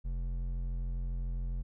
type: tone with hard clipping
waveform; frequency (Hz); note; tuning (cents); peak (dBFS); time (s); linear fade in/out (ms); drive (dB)
sine; 43.65; F1; 0; -34; 0.04-1.63; 20; 8
effects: none